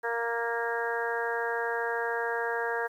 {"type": "harmonic tone", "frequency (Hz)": 233.1, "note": "A#3", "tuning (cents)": 0, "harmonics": [2, 3, 4, 5, 6, 7, 8], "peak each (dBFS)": [-32, -37, -35, -42, -40, -33, -40], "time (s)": [0.03, 2.88], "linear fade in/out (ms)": 20, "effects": ["10-bit"]}